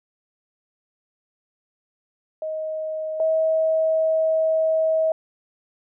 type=tone pair in turn; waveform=sine; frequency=628 / 639 Hz; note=D#5 / D#5; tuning=+16 / +46 cents; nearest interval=unison; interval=30 cents; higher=second; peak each=-25 / -17 dBFS; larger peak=second; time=2.42-3.2 / 3.2-5.12 s; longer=second; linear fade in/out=2 ms; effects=none